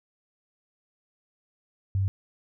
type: tone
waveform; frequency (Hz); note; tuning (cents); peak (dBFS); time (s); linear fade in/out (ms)
sine; 96.9; G2; -20; -22; 1.95-2.08; 0
effects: none